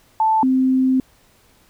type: tone pair in turn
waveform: sine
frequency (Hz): 880 / 260.3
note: A5 / C4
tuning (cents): 0 / -9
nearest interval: octave + major sixth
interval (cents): 2109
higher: first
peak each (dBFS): -13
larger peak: neither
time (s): 0.2-0.43 / 0.43-1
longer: second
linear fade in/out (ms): 2
effects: pink hiss -55 dBFS RMS until 1.69 s